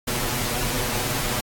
pink noise with comb filter, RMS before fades -25 dBFS, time 0.07-1.41 s, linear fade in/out 10 ms, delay 8.2 ms, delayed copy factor +0.95, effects AAC 64 kbps

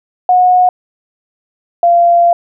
sine tone pair in turn, 728 / 689.9 Hz, F#5 / F5, -28 / -21 cents, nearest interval minor second, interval 93 cents, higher first, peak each -5 dBFS, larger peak neither, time 0.29-0.69 / 1.83-2.33 s, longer second, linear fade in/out 2 ms, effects none

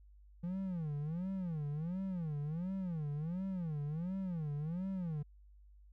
triangle tone with vibrato, 167.1 Hz, E3, 24 cents sharp, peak -34 dBFS, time 0.43-5.23 s, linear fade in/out 10 ms, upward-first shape sine, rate 1.4 Hz, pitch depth 250 cents each way, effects added 50 Hz sine -57 dBFS peak until 5.92 s

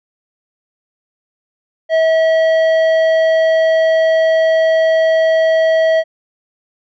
triangle tone with tanh clipping, 645 Hz, E5, 38 cents flat, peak -11 dBFS, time 1.89-6.04 s, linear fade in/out 50 ms, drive 14 dB, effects none

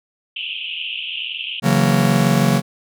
pink band-pass noise, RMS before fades -27 dBFS, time 0.36-1.6 s, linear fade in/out 5 ms, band 2600 to 3200 Hz, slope 96 dB/octave
45% pulse chord, F# dominant seventh, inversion second, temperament just, 138.75 / 166.5 / 185 / 231.2 Hz, C#3 / E3 / F#3 / A#3, +2 / +18 / 0 / -14 cents, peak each -18 / -21 / -18 / -19 dBFS, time 1.62-2.62 s, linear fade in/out 50 ms
effects none

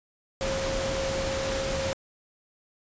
sine tone in noise, 538 Hz, C5, 48 cents sharp, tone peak -29 dBFS, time 0.41-1.93 s, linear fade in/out 0 ms, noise pink, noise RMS -31 dBFS, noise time 0.41-1.93 s, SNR -1 dB, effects resampled to 16000 Hz

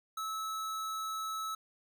square tone, 1300 Hz, E6, 24 cents flat, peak -36 dBFS, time 0.17-1.55 s, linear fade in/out 5 ms, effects none

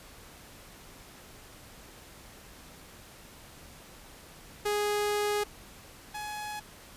sawtooth tone pair in turn, 414.7 / 842.4 Hz, G#4 / G#5, -3 / +24 cents, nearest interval octave, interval 1227 cents, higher second, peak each -23 / -32 dBFS, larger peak first, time 4.65-5.44 / 6.14-6.6 s, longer first, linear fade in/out 10 ms, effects pink hiss -51 dBFS RMS until 6.96 s + resampled to 32000 Hz

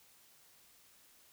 silence, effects white hiss -64 dBFS RMS until 1.32 s

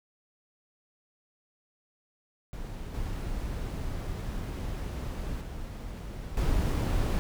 brown noise with level steps, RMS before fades -38 / -34 / -38 / -27 dBFS, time 2.53-7.19 s, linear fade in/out 0 ms, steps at 2.94 / 5.41 / 6.37 s, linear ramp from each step 2 ms, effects none

